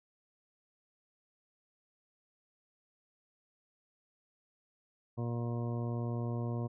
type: harmonic tone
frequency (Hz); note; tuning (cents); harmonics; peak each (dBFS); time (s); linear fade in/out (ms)
118.7; A#2; +32; 1 / 2 / 3 / 4 / 5 / 6 / 8 / 9; -34 / -40 / -44 / -46 / -48 / -50 / -52 / -53; 5.17-6.68; 20
effects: none